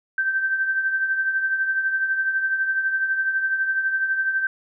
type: tone with tremolo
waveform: sine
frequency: 1557 Hz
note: G6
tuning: 12 cents flat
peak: -17 dBFS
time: 0.18-4.47 s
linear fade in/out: 2 ms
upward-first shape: triangle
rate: 12 Hz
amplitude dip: 60%
effects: none